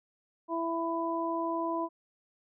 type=harmonic tone; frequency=332.3 Hz; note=E4; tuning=14 cents sharp; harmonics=1 / 2 / 3; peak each=-33 / -35 / -33 dBFS; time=0.48-1.89 s; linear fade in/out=50 ms; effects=none